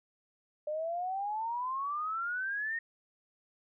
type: exponential sweep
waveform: sine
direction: up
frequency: 595 to 1864.7 Hz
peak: -32 dBFS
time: 0.67-2.79 s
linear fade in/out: 5 ms
effects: none